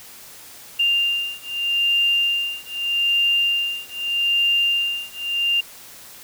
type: beating tone pair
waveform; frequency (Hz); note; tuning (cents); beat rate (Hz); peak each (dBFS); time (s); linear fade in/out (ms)
sine; 2794 / 2794.81; F7 / F7; 0 / +1; 0.81; -21 / -21; 0.79-5.61; 10
effects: white hiss -42 dBFS RMS until 6.23 s